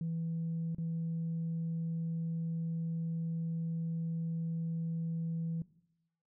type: tone with dropouts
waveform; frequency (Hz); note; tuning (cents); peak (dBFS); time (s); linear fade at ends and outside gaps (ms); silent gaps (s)
sine; 164.81; E3; 0; -32; 0.01-5.62; 2; 0.748-0.783
effects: noise-tail reverb RT60 0.8 s tail -19 dB re dry + tanh soft clip ceiling -30 dBFS